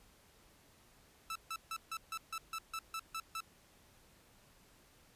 sawtooth tone bursts, 1318.5 Hz, E6, in tune, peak -35 dBFS, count 11, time 1.3-3.405 s, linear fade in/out 2 ms, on 55 ms, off 150 ms, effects pink hiss -65 dBFS RMS until 5.15 s + resampled to 32000 Hz

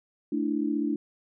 sine chord, A suspended fourth, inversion none, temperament equal, 220 / 293.7 / 329.6 Hz, A3 / D4 / E4, 0 / 0 / 0 cents, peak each -31 / -27 / -31 dBFS, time 0.32-0.96 s, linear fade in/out 5 ms, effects none

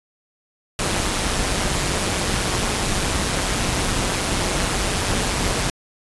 pink noise with amplitude modulation, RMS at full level -19 dBFS, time 0.79-5.7 s, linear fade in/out 2 ms, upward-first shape sine, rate 191 Hz, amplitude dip 55%, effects resampled to 24000 Hz

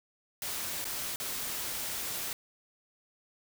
white noise with dropouts, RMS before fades -36 dBFS, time 0.42-2.33 s, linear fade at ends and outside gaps 1 ms, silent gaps 0.843-0.852 / 1.16-1.2 s, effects none

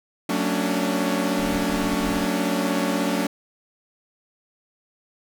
sawtooth chord, D major seventh, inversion first, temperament equal with one note detuned, 185 / 225.5 / 277.2 / 293.7 Hz, F#3 / A3 / C#4 / D4, 0 / +43 / 0 / 0 cents, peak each -23 dBFS, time 0.29-3.27 s, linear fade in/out 5 ms
brown noise bursts, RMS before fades -35 dBFS, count 3, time 1.38-2.26 s, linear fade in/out 20 ms, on 270 ms, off 35 ms
effects none

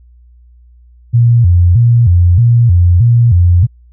sine tone with vibrato, 102 Hz, G#2, 31 cents flat, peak -4 dBFS, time 1.13-3.67 s, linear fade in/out 20 ms, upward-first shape square, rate 1.6 Hz, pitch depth 260 cents each way, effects added 60 Hz sine -39 dBFS peak until 3.92 s

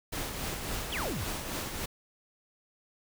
pink noise with tremolo, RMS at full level -34 dBFS, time 0.12-1.86 s, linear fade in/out 10 ms, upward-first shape triangle, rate 3.6 Hz, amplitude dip 45%
sine exponential sweep, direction down, 3629 to 67.9 Hz, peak -33 dBFS, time 0.92-1.24 s, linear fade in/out 5 ms
effects none

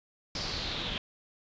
pink noise with low-pass filter sweep, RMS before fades -35 dBFS, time 0.35-0.98 s, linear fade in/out 2 ms, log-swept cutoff 5000 to 3300 Hz, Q 5.2, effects resampled to 16000 Hz

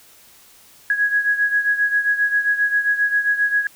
sine beating tone pair, 1661.2 / 1668.7 Hz, G#6 / G#6, 0 / +8 cents, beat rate 7.5 Hz, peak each -17 / -22 dBFS, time 0.9-3.67 s, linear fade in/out 2 ms, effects white hiss -49 dBFS RMS until 3.75 s

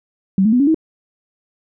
sine tone with pitch steps, 191.9 / 217.9 / 247.4 / 281 / 319 Hz, G3 / A3 / B3 / C#4 / D#4, -37 / -17 / +3 / +24 / +43 cents, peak -10 dBFS, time 0.38-0.745 s, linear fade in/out 2 ms, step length 73 ms, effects none

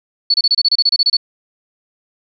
sine tone bursts, 4435 Hz, C#8, in tune, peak -9 dBFS, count 13, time 0.3-1.169 s, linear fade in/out 5 ms, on 41 ms, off 28 ms, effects none

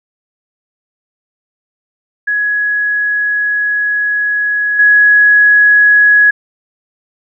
sine tone with level steps, 1676 Hz, G#6, 15 cents sharp, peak -11 / -4 dBFS, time 2.27-6.31 s, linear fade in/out 10 ms, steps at 4.79 s, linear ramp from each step 5 ms, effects none

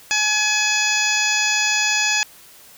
harmonic tone with a mistuned harmonic, 846 Hz, G#5, 32 cents sharp, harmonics 1 / 2 / 3 / 4 / 5 / 6 / 7 / 8, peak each -28 / -23 / -21 / -26 / -31 / -26 / -28 / -24 dBFS, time 0.11-2.23 s, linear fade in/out 0 ms, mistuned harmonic 6, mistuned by -48 cents, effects white hiss -46 dBFS RMS until 2.77 s

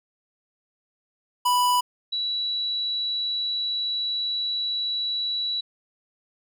square / sine tone pair in turn, 987.8 / 3927 Hz, B5 / B7, 0 / -11 cents, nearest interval 2 octaves, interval 2389 cents, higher second, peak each -19 / -24 dBFS, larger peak first, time 1.45-1.81 / 2.12-5.61 s, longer second, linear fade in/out 10 ms, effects none

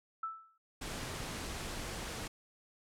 sine tone with exponential decay, 1318.5 Hz, E6, in tune, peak -33 dBFS, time 0.23-0.58 s, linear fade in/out 5 ms, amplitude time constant 74 ms
pink noise, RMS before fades -41 dBFS, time 0.81-2.28 s, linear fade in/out 10 ms
effects low-pass 10000 Hz 12 dB/octave

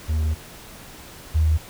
triangle / sine tone pair in turn, 77.78 / 78.5 Hz, D#2 / D#2, 0 / +16 cents, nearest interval unison, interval 16 cents, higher second, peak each -17 / -15 dBFS, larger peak second, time 0.08-0.35 / 1.34-1.58 s, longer first, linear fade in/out 20 ms, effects pink hiss -42 dBFS RMS until 1.69 s

